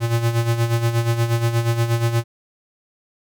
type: tone with tremolo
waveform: square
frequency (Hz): 116.54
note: A#2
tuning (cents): 0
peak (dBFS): -15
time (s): 0-2.24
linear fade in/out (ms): 50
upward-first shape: sine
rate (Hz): 8.4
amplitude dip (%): 65
effects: none